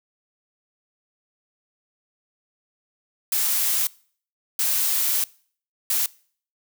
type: noise bursts at uneven times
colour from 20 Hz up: blue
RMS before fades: -22 dBFS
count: 3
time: 3.32-3.87 / 4.59-5.24 / 5.9-6.06 s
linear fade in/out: 2 ms
effects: noise-tail reverb RT60 0.5 s tail -23 dB re dry